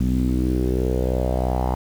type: tone with low-pass filter sweep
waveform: sawtooth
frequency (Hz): 63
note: B1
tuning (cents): +35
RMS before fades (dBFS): -21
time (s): 0-1.75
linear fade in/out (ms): 5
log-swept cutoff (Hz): 220 to 880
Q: 4.2
effects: 7-bit